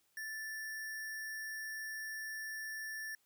sine tone with sample-and-hold, 1757 Hz, A6, 3 cents flat, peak -40 dBFS, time 0.17-3.15 s, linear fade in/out 2 ms, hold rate 7350 Hz, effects white hiss -75 dBFS RMS until 3.25 s

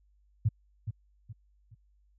sine tone with echo, 109 Hz, A2, 16 cents flat, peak -21 dBFS, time 0.45-0.49 s, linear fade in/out 10 ms, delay 420 ms, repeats 3, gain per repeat -9 dB, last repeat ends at 1.75 s, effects added 50 Hz sine -63 dBFS peak until 2.18 s

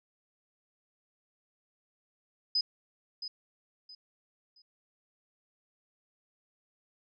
sine tone with echo, 5010 Hz, D#8, 11 cents sharp, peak -25 dBFS, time 2.55-2.61 s, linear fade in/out 5 ms, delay 670 ms, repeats 3, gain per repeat -11 dB, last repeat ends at 4.62 s, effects none

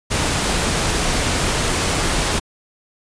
pink noise, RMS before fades -19 dBFS, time 0.1-2.4 s, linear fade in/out 20 ms, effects resampled to 22050 Hz

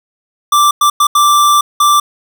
square tone bursts at uneven times, 1174.7 Hz, D6, in tune, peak -7 dBFS, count 5, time 0.52-0.71 / 0.81-0.9 / 1-1.07 / 1.15-1.61 / 1.8-2 s, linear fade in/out 5 ms, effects none

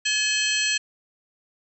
harmonic tone with a mistuned harmonic, 854 Hz, G#5, 48 cents sharp, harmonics 2 / 3 / 4 / 5 / 6 / 7 / 8 / 9, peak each -28 / -26 / -28 / -28 / -40 / -29 / -41 / -31 dBFS, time 0.05-0.78 s, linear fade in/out 10 ms, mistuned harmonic 4, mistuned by -140 cents, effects none

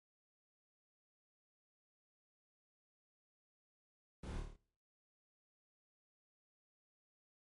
brown noise with echo, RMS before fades -45 dBFS, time 4.23-4.4 s, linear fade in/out 5 ms, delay 27 ms, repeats 6, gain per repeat -3 dB, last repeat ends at 4.562 s, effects noise-tail reverb RT60 0.6 s tail -24 dB re dry + MP3 48 kbps

